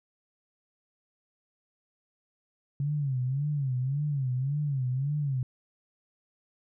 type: tone with vibrato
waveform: sine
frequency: 137 Hz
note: C#3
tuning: 20 cents flat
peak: -26 dBFS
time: 2.8-5.43 s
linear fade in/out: 2 ms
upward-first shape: sine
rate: 1.8 Hz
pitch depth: 150 cents each way
effects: none